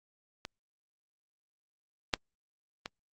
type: clicks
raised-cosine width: 0.2 ms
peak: -21 / -8 / -20 dBFS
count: 3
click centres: 0.451 / 2.138 / 2.859 s
effects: Opus 48 kbps